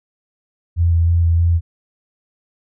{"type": "tone with vibrato", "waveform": "sine", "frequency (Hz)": 84.4, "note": "E2", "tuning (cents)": 41, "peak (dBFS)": -11, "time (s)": [0.76, 1.61], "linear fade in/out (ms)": 50, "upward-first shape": "square", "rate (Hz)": 3.2, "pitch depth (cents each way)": 14, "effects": []}